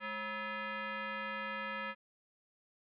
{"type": "tone with frequency modulation", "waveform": "sine", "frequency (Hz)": 210, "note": "G#3", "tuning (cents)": 19, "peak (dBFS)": -37, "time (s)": [0, 1.95], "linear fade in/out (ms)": 50, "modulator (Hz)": 752, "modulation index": 3, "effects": []}